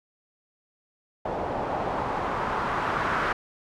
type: noise with low-pass filter sweep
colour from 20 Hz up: white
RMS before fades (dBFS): -28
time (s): 1.25-3.33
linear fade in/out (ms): 5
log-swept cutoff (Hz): 700 to 1400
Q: 1.9
effects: none